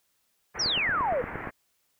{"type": "low-pass noise", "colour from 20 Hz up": "white", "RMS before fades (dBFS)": -38, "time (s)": [0.54, 1.51], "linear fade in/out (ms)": 20, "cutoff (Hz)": 2100, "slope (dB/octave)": 48}
{"type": "exponential sweep", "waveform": "sine", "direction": "down", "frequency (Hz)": [6000, 459.1], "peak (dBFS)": -24, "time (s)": [0.59, 1.22], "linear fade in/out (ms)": 10}
{"type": "click train", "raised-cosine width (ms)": 2, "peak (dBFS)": -22, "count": 8, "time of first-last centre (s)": [0.66, 1.473], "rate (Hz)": 8.61}
{"effects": ["white hiss -72 dBFS RMS until 1.99 s"]}